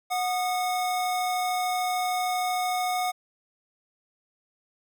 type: tone pair together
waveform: square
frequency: 731 / 1229.4 Hz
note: F#5 / D#6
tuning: -21 / -21 cents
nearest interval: major sixth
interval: 900 cents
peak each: -26 / -35 dBFS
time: 0.1-3.12 s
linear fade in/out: 20 ms
effects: none